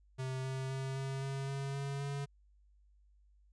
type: tone with pitch steps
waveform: square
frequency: 130.81 / 132.18 / 133.56 / 134.95 / 136.36 / 137.79 / 139.23 / 140.69 Hz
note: C3 / C3 / C3 / C#3 / C#3 / C#3 / C#3 / C#3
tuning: 0 / +18 / +36 / -46 / -28 / -10 / +8 / +26 cents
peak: -37 dBFS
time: 0.18-2.26 s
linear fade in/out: 20 ms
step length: 260 ms
effects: added 50 Hz sine -63 dBFS peak until 3.52 s + resampled to 22050 Hz